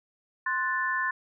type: chord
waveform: sine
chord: F# diminished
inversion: second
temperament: equal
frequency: 1046.5 / 1480 / 1760 Hz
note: C6 / F#6 / A6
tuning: 0 / 0 / 0 cents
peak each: -30 / -33 / -28 dBFS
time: 0.46-1.11 s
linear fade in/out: 5 ms
effects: none